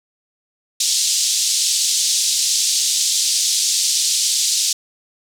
white band-pass noise, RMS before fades -18 dBFS, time 0.8-4.73 s, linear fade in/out 5 ms, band 3700 to 7900 Hz, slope 24 dB/octave, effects none

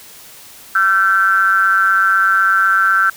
triangle ring-modulated tone, 96 Hz, G2, 36 cents flat, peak -5 dBFS, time 0.75-3.1 s, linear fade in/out 5 ms, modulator 1450 Hz, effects white hiss -39 dBFS RMS until 3.16 s

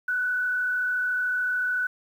sine tone with frequency modulation, 1487 Hz, F#6, 8 cents sharp, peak -23 dBFS, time 0.08-1.87 s, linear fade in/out 5 ms, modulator 33.7 Hz, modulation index 0.63, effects 9-bit

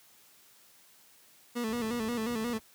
30% pulse tone with vibrato, 230 Hz, A#3, 23 cents flat, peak -28 dBFS, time 1.55-2.59 s, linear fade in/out 20 ms, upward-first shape square, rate 5.6 Hz, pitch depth 77 cents each way
brown noise, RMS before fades -42 dBFS, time 1.68-2.6 s, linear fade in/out 10 ms
effects white hiss -60 dBFS RMS until 2.74 s + high-pass 100 Hz 12 dB/octave

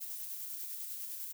violet noise with tremolo, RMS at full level -41 dBFS, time 0-1.33 s, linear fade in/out 20 ms, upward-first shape square, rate 10 Hz, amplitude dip 25%, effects none

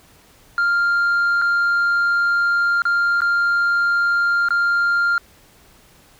sine tone with dropouts, 1397 Hz, F6, in tune, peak -12 dBFS, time 0.58-5.18 s, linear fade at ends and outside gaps 1 ms, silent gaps 1.416-1.42 / 2.82-2.853 / 3.206-3.218 / 4.486-4.506 s, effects tanh soft clip ceiling -14 dBFS + pink hiss -51 dBFS RMS until 6.19 s

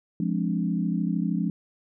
sine chord, D half-diminished seventh, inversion first, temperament equal, 174.61 / 207.7 / 261.6 / 293.7 Hz, F3 / Ab3 / C4 / D4, 0 / 0 / 0 / 0 cents, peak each -26 / -28 / -32 / -32 dBFS, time 0.2-1.5 s, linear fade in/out 2 ms, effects none

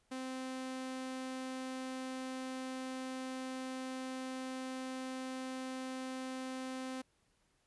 sawtooth tone, 259.8 Hz, C4, 12 cents flat, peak -36 dBFS, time 0.11-7.02 s, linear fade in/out 10 ms, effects pink hiss -75 dBFS RMS until 7.66 s + resampled to 24000 Hz

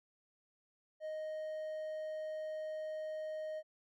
triangle tone, 622.3 Hz, D#5, in tune, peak -37 dBFS, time 1-3.63 s, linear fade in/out 50 ms, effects none

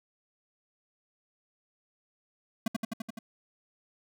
square tone with echo, 223.6 Hz, A3, 28 cents sharp, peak -26 dBFS, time 2.66-2.68 s, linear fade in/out 5 ms, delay 85 ms, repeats 6, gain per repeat -2 dB, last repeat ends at 3.19 s, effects none

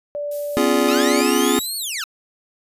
sine tone, 583 Hz, D5, 13 cents flat, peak -23 dBFS, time 0.15-1.21 s, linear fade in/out 0 ms
violet noise with tremolo, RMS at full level -35 dBFS, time 0.31-1.67 s, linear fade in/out 5 ms, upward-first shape triangle, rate 4.4 Hz, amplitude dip 30%
square chord, C# dominant seventh, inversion third, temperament just, 249.5 / 277.2 / 346.5 / 415.8 Hz, B3 / C#4 / E#4 / G#4, +18 / 0 / -14 / +2 cents, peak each -22 dBFS, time 0.57-1.59 s, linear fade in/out 0 ms
15% pulse linear two-way sweep, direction up then down, 1197 to 4435 to 1246 Hz, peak -17 dBFS, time 0.88-2.04 s, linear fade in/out 2 ms, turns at 1.77 s
effects resampled to 32000 Hz

